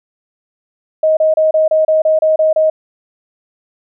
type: tone bursts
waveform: sine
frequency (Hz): 628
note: D#5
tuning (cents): +16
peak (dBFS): -8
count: 10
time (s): 1.03-2.7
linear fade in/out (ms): 5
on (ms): 140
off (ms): 30
effects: none